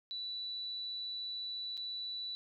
sine tone with dropouts, 3957 Hz, B7, 3 cents sharp, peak -38 dBFS, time 0.11-2.35 s, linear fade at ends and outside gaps 0 ms, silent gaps 1.77-1.776 s, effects none

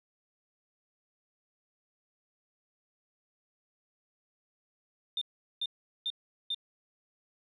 sine tone bursts, 3612 Hz, A7, 45 cents sharp, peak -29 dBFS, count 4, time 5.17-6.546 s, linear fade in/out 2 ms, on 44 ms, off 400 ms, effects tanh soft clip ceiling -25 dBFS

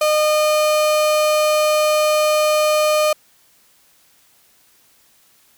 35% pulse tone, 610 Hz, D#5, 34 cents flat, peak -12 dBFS, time 0.01-3.13 s, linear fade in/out 5 ms, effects white hiss -55 dBFS RMS until 5.57 s

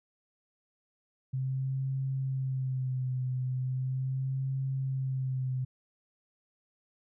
sine tone with vibrato, 130.81 Hz, C3, in tune, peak -29 dBFS, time 1.33-5.65 s, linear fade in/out 10 ms, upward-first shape sine, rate 0.38 Hz, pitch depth 40 cents each way, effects none

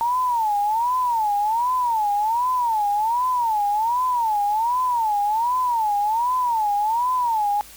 sine tone with vibrato, 909 Hz, A#5, 44 cents flat, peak -18 dBFS, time 0.01-7.61 s, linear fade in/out 0 ms, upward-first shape sine, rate 1.3 Hz, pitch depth 190 cents each way, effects added 50 Hz sine -52 dBFS peak until 7.76 s + white hiss -44 dBFS RMS until 7.76 s

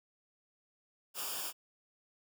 white noise with comb filter, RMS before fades -39 dBFS, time 1.14-1.53 s, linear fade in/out 50 ms, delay 0.49 ms, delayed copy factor -0.75, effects none

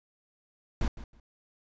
brown noise with echo, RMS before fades -27 dBFS, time 0.81-0.88 s, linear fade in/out 2 ms, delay 160 ms, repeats 2, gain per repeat -15 dB, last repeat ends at 1.2 s, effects resampled to 16000 Hz

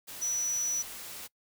sine tone in noise, 5910 Hz, F#8, 3 cents flat, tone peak -28 dBFS, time 0.21-0.83 s, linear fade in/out 20 ms, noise white, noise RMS -43 dBFS, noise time 0.07-1.28 s, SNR +12 dB, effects noise-tail reverb RT60 0.1 s tail -23 dB re dry

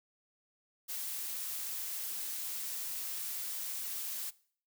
blue noise, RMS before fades -39 dBFS, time 0.88-4.31 s, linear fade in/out 20 ms, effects noise-tail reverb RT60 0.5 s tail -20 dB re dry

